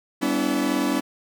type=chord; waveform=40% pulse; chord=E minor seventh; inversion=first; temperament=equal with one note detuned; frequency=196 / 246.9 / 286.3 / 329.6 Hz; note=G3 / B3 / D4 / E4; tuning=0 / 0 / -44 / 0 cents; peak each=-29 / -26 / -23 / -27 dBFS; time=0.21-1.01 s; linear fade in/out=20 ms; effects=none